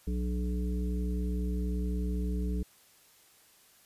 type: harmonic tone with a mistuned harmonic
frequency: 61.2 Hz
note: B1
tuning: 15 cents flat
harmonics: 1 / 3 / 5 / 7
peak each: -30 / -35 / -41 / -43 dBFS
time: 0.07-2.63 s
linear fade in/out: 5 ms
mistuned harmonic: 5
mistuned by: -61 cents
effects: white hiss -61 dBFS RMS until 3.85 s + resampled to 32000 Hz